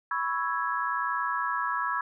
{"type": "chord", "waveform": "sine", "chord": "C# minor seventh", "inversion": "third", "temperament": "equal", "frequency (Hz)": [987.8, 1108.7, 1318.5, 1661.2], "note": ["B5", "C#6", "E6", "G#6"], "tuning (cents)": [0, 0, 0, 0], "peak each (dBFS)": -32, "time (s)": [0.11, 2.01], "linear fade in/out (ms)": 2, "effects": []}